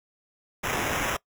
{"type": "noise with sample-and-hold", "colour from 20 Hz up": "white", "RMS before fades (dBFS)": -28, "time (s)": [0.63, 1.17], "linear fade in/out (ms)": 10, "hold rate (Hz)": 4410, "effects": ["noise-tail reverb RT60 0.1 s tail -22 dB re dry"]}